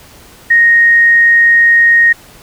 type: tone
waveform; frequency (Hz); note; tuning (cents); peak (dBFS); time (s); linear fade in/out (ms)
sine; 1864.7; A#6; 0; -4; 0.5-2.13; 10
effects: pink hiss -39 dBFS RMS until 2.42 s